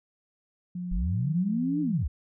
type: tone with pitch glide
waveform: sine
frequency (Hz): 178.5 to 168.48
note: F3 to E3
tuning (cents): +38 to +38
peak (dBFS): -31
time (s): 0.75-2.03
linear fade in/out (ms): 5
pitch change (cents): -100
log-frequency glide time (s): 1.45-1.71
type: linear two-way sweep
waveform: sine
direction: up then down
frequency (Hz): 31.28 to 306.3 to 48.82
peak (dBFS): -25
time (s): 0.91-2.08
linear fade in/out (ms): 10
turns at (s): 1.81
effects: none